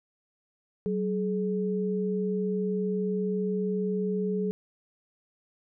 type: tone pair together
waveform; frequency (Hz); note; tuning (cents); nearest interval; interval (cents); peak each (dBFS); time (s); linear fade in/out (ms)
sine; 189 / 423.8; F#3 / G#4; +37 / +35; octave + major second; 1398; -28 / -29; 0.86-4.51; 0
effects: none